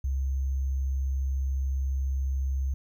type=tone with sample-and-hold; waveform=sine; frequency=67.1 Hz; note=C2; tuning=44 cents sharp; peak=-25 dBFS; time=0.04-2.74 s; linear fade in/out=5 ms; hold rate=6300 Hz; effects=none